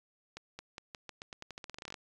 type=accelerating click train; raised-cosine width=0.2 ms; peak=-26 dBFS; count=20; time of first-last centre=0.37-1.942 s; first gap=220 ms; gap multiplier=0.87; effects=resampled to 24000 Hz